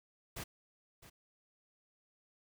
pink noise with echo, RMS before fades -43 dBFS, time 0.36-0.44 s, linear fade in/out 10 ms, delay 660 ms, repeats 1, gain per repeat -14 dB, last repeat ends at 1.1 s, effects none

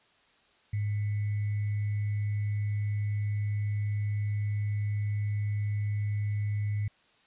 sine tone with sample-and-hold, 103.83 Hz, G#2, in tune, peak -27 dBFS, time 0.73-6.88 s, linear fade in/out 5 ms, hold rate 2100 Hz, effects white hiss -64 dBFS RMS until 7.26 s + resampled to 8000 Hz

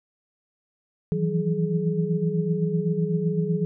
sine tone cluster, 162.1 / 170 / 187.2 / 421.3 Hz, E3 / F3 / F#3 / G#4, -29 / -46 / +20 / +25 cents, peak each -25 / -27 / -29 / -28 dBFS, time 1.12-3.65 s, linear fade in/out 0 ms, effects none

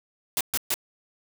white noise bursts, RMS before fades -25 dBFS, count 3, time 0.37-0.741 s, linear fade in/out 0 ms, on 37 ms, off 130 ms, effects none

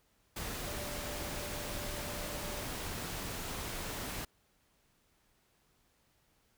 sine tone in noise, 587.3 Hz, D5, in tune, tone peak -47 dBFS, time 0.66-2.64 s, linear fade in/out 5 ms, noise pink, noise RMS -40 dBFS, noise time 0.36-4.25 s, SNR -10 dB, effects pink hiss -72 dBFS RMS until 6.57 s

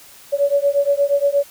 sine beating tone pair, 562 / 570.5 Hz, C#5 / C#5, +24 / +50 cents, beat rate 8.5 Hz, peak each -17 dBFS, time 0.32-1.44 s, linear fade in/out 20 ms, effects white hiss -44 dBFS RMS until 1.5 s

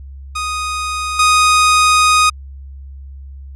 sawtooth tone with level steps, 1244.5 Hz, D#6, in tune, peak -15 / -5 dBFS, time 0.35-2.3 s, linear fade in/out 10 ms, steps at 1.19 s, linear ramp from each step 5 ms, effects added 68 Hz sine -30 dBFS peak until 3.55 s + resampled to 24000 Hz

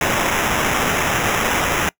white noise with sample-and-hold, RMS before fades -19 dBFS, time 0.01-1.89 s, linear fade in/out 2 ms, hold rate 4410 Hz, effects noise-tail reverb RT60 0.1 s tail -24 dB re dry

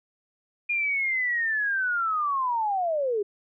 sine linear sweep, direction down, 2433 to 392 Hz, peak -23 dBFS, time 0.69-3.23 s, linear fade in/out 10 ms, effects none

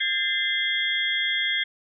sine tone cluster, 1609 / 1772 / 2076 / 3265 / 3489 Hz, G6 / A6 / C7 / G#7 / A7, +45 / +12 / -14 / -30 / -15 cents, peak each -31 / -33 / -26 / -26 / -33 dBFS, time 0-1.64 s, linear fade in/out 10 ms, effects none

